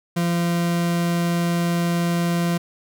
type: tone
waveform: 40% pulse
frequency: 171.7 Hz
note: F3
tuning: 29 cents flat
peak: -18 dBFS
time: 0.16-2.58 s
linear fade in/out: 10 ms
effects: none